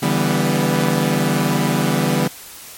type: chord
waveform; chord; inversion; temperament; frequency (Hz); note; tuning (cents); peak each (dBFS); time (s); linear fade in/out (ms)
sawtooth; E minor seventh; third; equal with one note detuned; 143.98 / 164.81 / 196 / 246.9; D3 / E3 / G3 / B3; -34 / 0 / 0 / 0; -17; 0.02-2.28; 10
effects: white hiss -37 dBFS RMS until 2.77 s + MP3 64 kbps